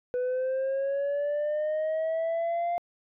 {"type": "linear sweep", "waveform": "sine", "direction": "up", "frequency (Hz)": [493.9, 698.5], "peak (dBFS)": -23, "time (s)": [0.14, 2.78], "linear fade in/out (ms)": 0, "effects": ["tanh soft clip ceiling -25 dBFS"]}